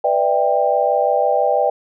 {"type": "chord", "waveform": "sine", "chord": "E minor seventh", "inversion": "second", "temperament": "just", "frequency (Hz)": [494.4, 593.3, 659.3, 791.1], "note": ["B4", "D5", "E5", "G5"], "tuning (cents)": [2, 18, 0, 16], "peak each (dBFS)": [-20, -18, -21, -18], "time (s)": [0.04, 1.7], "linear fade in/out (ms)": 5, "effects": []}